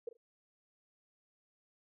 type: tone with echo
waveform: sine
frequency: 467.6 Hz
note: A#4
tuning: 5 cents sharp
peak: -36 dBFS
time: 0.07-0.09 s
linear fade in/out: 5 ms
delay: 40 ms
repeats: 2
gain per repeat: -15 dB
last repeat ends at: 0.17 s
effects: none